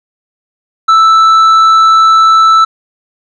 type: tone with tanh clipping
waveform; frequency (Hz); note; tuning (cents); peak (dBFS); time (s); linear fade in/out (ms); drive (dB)
triangle; 1318.5; E6; 0; -4; 0.88-2.65; 10; 10
effects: none